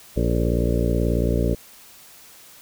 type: harmonic tone with a mistuned harmonic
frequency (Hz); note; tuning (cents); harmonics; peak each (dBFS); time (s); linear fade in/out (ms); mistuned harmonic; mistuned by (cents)
58.4; A#1; +4; 1 / 2 / 3 / 4 / 5 / 6 / 7 / 8 / 9 / 10; -22 / -25 / -27 / -28 / -29 / -30 / -30 / -31 / -32 / -32; 0.16-1.55; 10; 7; +59
effects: white hiss -47 dBFS RMS until 2.61 s